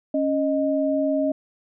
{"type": "tone pair together", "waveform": "sine", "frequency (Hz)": [276.4, 620.5], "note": ["C#4", "D#5"], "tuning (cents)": [-5, -5], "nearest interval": "octave + major second", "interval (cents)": 1400, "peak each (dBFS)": -22, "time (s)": [0.14, 1.32], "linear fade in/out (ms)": 5, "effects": []}